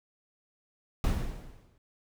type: noise with exponential decay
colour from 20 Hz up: brown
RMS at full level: -24 dBFS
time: 1.04-1.78 s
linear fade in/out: 1 ms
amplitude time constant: 160 ms
effects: none